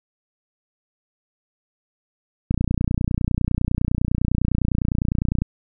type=click train; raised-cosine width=5 ms; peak=-8 dBFS; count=88; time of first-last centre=2.51-5.42 s; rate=29.9 Hz; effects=none